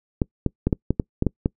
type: clicks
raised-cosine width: 3 ms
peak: -6 dBFS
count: 9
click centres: 0.218 / 0.463 / 0.67 / 0.728 / 0.906 / 0.998 / 1.224 / 1.267 / 1.459 s
effects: noise-tail reverb RT60 0.1 s tail -26 dB re dry